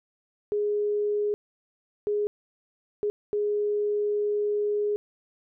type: tone bursts at uneven times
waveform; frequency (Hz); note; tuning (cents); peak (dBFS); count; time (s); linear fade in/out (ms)
sine; 415.3; G#4; 0; -23; 4; 0.52-1.34 / 2.07-2.27 / 3.03-3.1 / 3.33-4.96; 0
effects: none